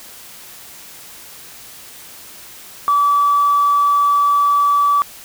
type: tone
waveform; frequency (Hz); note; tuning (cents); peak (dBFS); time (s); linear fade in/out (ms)
sine; 1151; D6; -35; -10; 2.88-5.02; 0
effects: tanh soft clip ceiling -6 dBFS + white hiss -38 dBFS RMS until 5.24 s